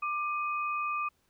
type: tone pair together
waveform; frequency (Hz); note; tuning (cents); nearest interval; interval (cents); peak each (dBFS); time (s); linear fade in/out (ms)
sine; 1187 / 2515; D6 / D#7; +18 / +18; octave + minor second; 1300; -30 / -37; 0.02-1.09; 10
effects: pink hiss -72 dBFS RMS until 1.29 s